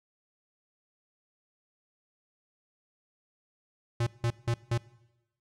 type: tone bursts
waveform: square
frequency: 117.7 Hz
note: A#2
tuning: 17 cents sharp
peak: -26 dBFS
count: 4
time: 4-4.778 s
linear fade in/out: 5 ms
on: 67 ms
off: 170 ms
effects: noise-tail reverb RT60 1.0 s tail -21 dB re dry + low-pass 8000 Hz 12 dB/octave